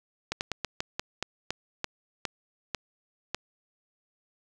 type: slowing click train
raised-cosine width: 0.2 ms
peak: -12 dBFS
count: 12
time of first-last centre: 0.32-3.346 s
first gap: 89 ms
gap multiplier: 1.21
effects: none